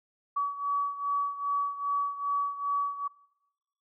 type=beating tone pair; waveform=sine; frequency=1137 / 1139.5 Hz; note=C#6 / C#6; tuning=+44 / +47 cents; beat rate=2.5 Hz; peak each=-29 / -33 dBFS; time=0.36-3.08 s; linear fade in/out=10 ms; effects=noise-tail reverb RT60 0.9 s tail -21 dB re dry